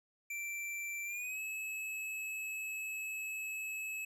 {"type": "tone with pitch glide", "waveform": "square", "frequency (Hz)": [2346, 2588], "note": ["D7", "E7"], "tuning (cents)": [-2, -32], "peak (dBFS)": -39, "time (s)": [0.3, 4.05], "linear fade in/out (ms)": 5, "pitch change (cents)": 170, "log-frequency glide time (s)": [1.05, 1.4], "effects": []}